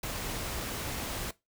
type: noise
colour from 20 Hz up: pink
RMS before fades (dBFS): -36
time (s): 0.03-1.31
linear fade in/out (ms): 5
effects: noise-tail reverb RT60 0.2 s tail -19 dB re dry